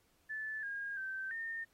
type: tone with pitch steps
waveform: sine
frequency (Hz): 1744 / 1626 / 1552 / 1822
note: A6 / G#6 / G6 / A#6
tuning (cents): -16 / -37 / -18 / -40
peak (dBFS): -38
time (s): 0.29-1.65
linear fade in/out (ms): 20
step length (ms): 340
effects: pink hiss -73 dBFS RMS until 1.73 s + AAC 48 kbps